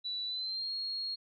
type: tone with pitch glide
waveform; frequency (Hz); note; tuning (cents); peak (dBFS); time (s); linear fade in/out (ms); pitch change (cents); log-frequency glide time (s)
sine; 3951 to 4284; B7 to C8; 0 to +40; -34; 0.04-1.16; 20; +140; 0.26-0.72
effects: none